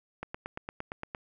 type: click train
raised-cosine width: 0.5 ms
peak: -21 dBFS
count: 9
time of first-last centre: 0.23-1.148 s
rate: 8.71 Hz
effects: none